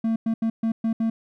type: tone bursts at uneven times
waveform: triangle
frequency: 225 Hz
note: A3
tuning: 39 cents sharp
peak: -18 dBFS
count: 6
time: 0.04-0.16 / 0.26-0.34 / 0.42-0.5 / 0.63-0.72 / 0.84-0.93 / 1-1.1 s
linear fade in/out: 5 ms
effects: none